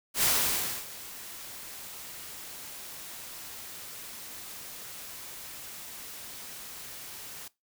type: noise with ADSR envelope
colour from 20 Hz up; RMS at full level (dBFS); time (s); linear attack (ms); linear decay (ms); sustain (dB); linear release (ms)
white; -24; 0.14-7.48; 88; 620; -19; 4
effects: noise-tail reverb RT60 0.2 s tail -20 dB re dry